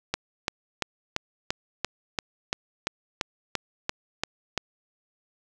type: click train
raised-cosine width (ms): 0.2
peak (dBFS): -8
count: 14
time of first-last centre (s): 0.14-4.577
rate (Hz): 2.93
effects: none